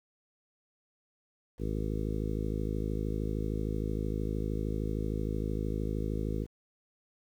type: harmonic tone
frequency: 53.1 Hz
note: G#1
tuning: 39 cents sharp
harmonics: 1 / 2 / 3 / 4 / 5 / 6 / 7 / 8 / 9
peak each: -34 / -37 / -39 / -40 / -41 / -42 / -42 / -43 / -44 dBFS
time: 1.58-6.47 s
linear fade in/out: 50 ms
effects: 10-bit